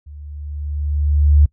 sine tone with level ramp, 73.4 Hz, D2, in tune, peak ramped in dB -34 to -6 dBFS, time 0.06-1.46 s, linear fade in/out 10 ms, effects noise-tail reverb RT60 0.1 s tail -22 dB re dry

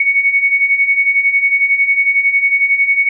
sine beating tone pair, 2217 / 2228 Hz, C#7 / C#7, 0 / +8 cents, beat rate 11 Hz, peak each -16 / -11 dBFS, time 0-3.09 s, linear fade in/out 5 ms, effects none

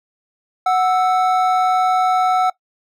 triangle tone pair together, 740 / 1318.5 Hz, F#5 / E6, 0 / 0 cents, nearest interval minor seventh, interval 1000 cents, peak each -12 / -17 dBFS, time 0.66-2.5 s, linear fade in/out 5 ms, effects noise-tail reverb RT60 0.1 s tail -20 dB re dry

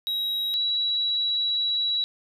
triangle / sine tone pair in turn, 3840 / 3905 Hz, B7 / B7, -49 / -20 cents, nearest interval unison, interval 29 cents, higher second, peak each -23 / -22 dBFS, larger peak second, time 0.07-0.54 / 0.54-2.04 s, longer second, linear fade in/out 0 ms, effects none

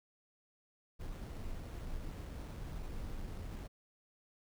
brown noise with sample-and-hold, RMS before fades -43 dBFS, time 0.99-3.68 s, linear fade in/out 20 ms, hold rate 4900 Hz, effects none

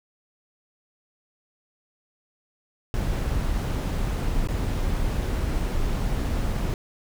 brown noise with dropouts, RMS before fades -25 dBFS, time 2.94-6.74 s, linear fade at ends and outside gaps 1 ms, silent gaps 4.474-4.486 s, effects none

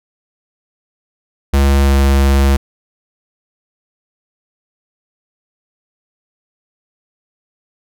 square tone with pitch glide, 69.3 to 68.62 Hz, C#2 to C#2, 0 to -17 cents, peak -9 dBFS, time 1.53-2.57 s, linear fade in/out 10 ms, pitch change -17 cents, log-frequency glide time 1.83-1.93 s, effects none

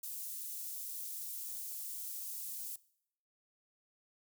white high-pass noise, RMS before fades -43 dBFS, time 0.03-2.76 s, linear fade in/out 5 ms, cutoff 8400 Hz, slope 12 dB/octave, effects noise-tail reverb RT60 0.7 s tail -21 dB re dry

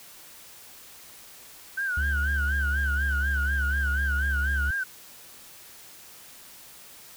sine tone with vibrato, 1520 Hz, F#6, 46 cents sharp, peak -25 dBFS, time 1.77-4.84 s, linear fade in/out 10 ms, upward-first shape sine, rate 4.1 Hz, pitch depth 110 cents each way
triangle tone with pitch glide, 70.8 to 69.14 Hz, C#2 to C#2, +37 to -4 cents, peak -22 dBFS, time 1.97-4.71 s, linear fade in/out 5 ms, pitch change -41 cents, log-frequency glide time 2.29-3.13 s
effects tanh soft clip ceiling -17 dBFS + white hiss -48 dBFS RMS until 7.16 s

